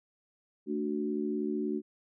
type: chord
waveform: sine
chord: D major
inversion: second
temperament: equal with one note detuned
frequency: 221.1 / 293.7 / 370 Hz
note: A3 / D4 / F#4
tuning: +9 / 0 / 0 cents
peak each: -34 dBFS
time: 0.66-1.82 s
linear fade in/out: 50 ms
effects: none